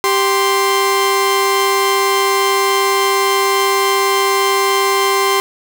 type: tone pair together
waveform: sawtooth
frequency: 392 / 1046.5 Hz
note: G4 / C6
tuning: 0 / 0 cents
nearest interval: octave + perfect fourth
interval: 1700 cents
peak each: -11 dBFS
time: 0.04-5.4 s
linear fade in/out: 0 ms
effects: none